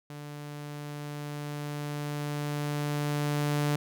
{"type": "tone with level ramp", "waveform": "sawtooth", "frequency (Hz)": 146.83, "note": "D3", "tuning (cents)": 0, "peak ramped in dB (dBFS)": [-36, -21], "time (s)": [0.1, 3.76], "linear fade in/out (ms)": 2, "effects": []}